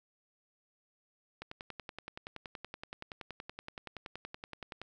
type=click train; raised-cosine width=0.3 ms; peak=-26 dBFS; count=37; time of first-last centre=1.42-4.816 s; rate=10.6 Hz; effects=none